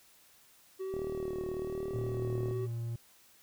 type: tone with vibrato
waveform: triangle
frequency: 378 Hz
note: F#4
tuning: 37 cents sharp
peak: -33 dBFS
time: 0.79-2.67 s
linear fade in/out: 20 ms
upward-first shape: sine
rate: 1.1 Hz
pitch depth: 29 cents each way
type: click train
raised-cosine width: 2 ms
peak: -28 dBFS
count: 61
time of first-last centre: 0.94-2.511 s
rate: 38.2 Hz
type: tone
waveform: triangle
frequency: 116.54 Hz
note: A#2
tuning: in tune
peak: -32 dBFS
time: 1.94-2.96 s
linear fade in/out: 5 ms
effects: white hiss -62 dBFS RMS until 3.42 s